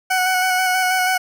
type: tone with vibrato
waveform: 20% pulse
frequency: 741 Hz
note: F#5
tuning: 2 cents sharp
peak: -11 dBFS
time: 0.1-1.18 s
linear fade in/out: 10 ms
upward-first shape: square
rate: 6.2 Hz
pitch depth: 16 cents each way
effects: none